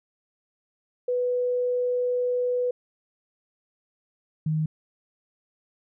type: tone pair in turn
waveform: sine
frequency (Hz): 494.4 / 156.05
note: B4 / D#3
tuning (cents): +2 / +5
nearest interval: octave + minor sixth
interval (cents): 1997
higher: first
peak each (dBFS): -22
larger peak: neither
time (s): 1.08-2.71 / 4.46-4.66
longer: first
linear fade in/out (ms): 5
effects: none